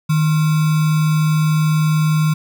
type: tone with sample-and-hold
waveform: sine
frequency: 155.56 Hz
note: D#3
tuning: in tune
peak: -12 dBFS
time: 0.09-2.34 s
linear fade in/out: 10 ms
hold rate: 1225 Hz
effects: none